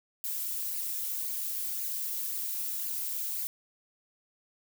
violet noise with flanger, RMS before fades -34 dBFS, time 0.24-3.47 s, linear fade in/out 0 ms, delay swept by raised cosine 0.42 to 3.82 ms, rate 1.9 Hz, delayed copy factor +0.55, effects none

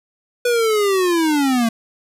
square linear sweep, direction down, 491.4 to 222.7 Hz, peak -15 dBFS, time 0.45-1.69 s, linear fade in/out 5 ms, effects resampled to 32000 Hz + 8-bit

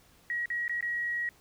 sine tone with dropouts, 1905 Hz, A#6, 37 cents sharp, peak -29 dBFS, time 0.3-1.29 s, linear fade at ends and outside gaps 1 ms, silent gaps 0.457-0.502 / 0.68-0.695 / 0.808-0.826 s, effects pink hiss -61 dBFS RMS until 1.4 s

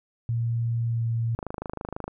sine tone with pitch glide, 116.54 to 115.27 Hz, A#2 to A#2, 0 to -19 cents, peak -23 dBFS, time 0.29-1.35 s, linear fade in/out 0 ms, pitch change -19 cents, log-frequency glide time 0.87-1.03 s
click train, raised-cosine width 1 ms, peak -18 dBFS, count 19, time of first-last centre 1.39-2.08 s, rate 26.1 Hz
effects none

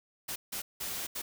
white noise bursts at uneven times, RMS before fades -37 dBFS, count 4, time 0.28-0.36 / 0.52-0.62 / 0.8-1.07 / 1.15-1.22 s, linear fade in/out 10 ms, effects none

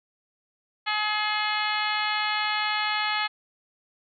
harmonic tone, 423.8 Hz, G#4, 35 cents sharp, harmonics 2 / 3 / 4 / 5 / 6 / 7 / 8 / 9 / 10, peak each -30 / -31 / -32 / -31 / -34 / -35 / -34 / -44 / -35 dBFS, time 0.86-3.28 s, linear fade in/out 20 ms, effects none

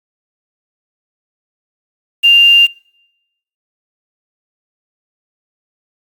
sine tone with quantisation, 2794 Hz, F7, in tune, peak -4 dBFS, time 2.23-2.67 s, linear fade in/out 20 ms, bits 5, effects noise-tail reverb RT60 0.9 s tail -26 dB re dry + Opus 48 kbps

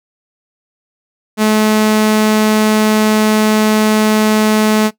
sawtooth tone, 215.2 Hz, A3, 38 cents flat, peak -5 dBFS, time 1.37-4.91 s, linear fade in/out 50 ms, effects noise-tail reverb RT60 0.1 s tail -18 dB re dry

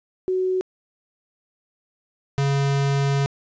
sine / square tone pair in turn, 371.9 / 139.31 Hz, F#4 / C#3, +9 / +9 cents, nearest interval octave + perfect fourth, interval 1700 cents, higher first, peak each -19 dBFS, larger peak neither, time 0.28-0.61 / 2.38-3.26 s, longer second, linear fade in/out 0 ms, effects resampled to 16000 Hz + 10-bit

